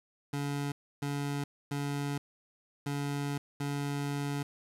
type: tone bursts at uneven times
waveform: 25% pulse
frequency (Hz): 142.6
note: C#3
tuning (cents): +49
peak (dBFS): -28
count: 5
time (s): 0.33-0.72 / 1.02-1.44 / 1.71-2.18 / 2.86-3.38 / 3.6-4.43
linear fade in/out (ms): 5
effects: resampled to 32000 Hz + 9-bit